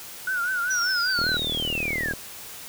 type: tone with vibrato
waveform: sine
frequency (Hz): 1459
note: F#6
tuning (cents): -25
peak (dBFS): -23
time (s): 0.27-1.37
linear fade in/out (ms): 5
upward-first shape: triangle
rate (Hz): 5.1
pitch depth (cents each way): 110
type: linear sweep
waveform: sine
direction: down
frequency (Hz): 5920 to 1568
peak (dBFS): -25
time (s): 0.7-2.13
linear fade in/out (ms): 10
type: click train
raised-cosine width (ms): 2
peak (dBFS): -19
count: 38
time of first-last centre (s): 1.19-2.136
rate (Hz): 39.1
effects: white hiss -40 dBFS RMS until 2.68 s